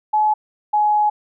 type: tone pair in turn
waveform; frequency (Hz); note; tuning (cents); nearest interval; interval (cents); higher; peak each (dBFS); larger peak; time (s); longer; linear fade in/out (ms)
sine; 853 / 841.3; G#5 / G#5; +46 / +22; unison; 24; first; -13; neither; 0.13-0.34 / 0.73-1.1; second; 10
effects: none